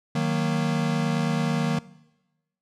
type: chord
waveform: square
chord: D# minor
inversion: none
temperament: equal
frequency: 155.56 / 185 / 233.1 Hz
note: D#3 / F#3 / A#3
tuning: 0 / 0 / 0 cents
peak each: -26 / -29 / -28 dBFS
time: 0.15-1.79 s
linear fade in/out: 5 ms
effects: noise-tail reverb RT60 1.0 s tail -20 dB re dry + low-pass 7000 Hz 12 dB/octave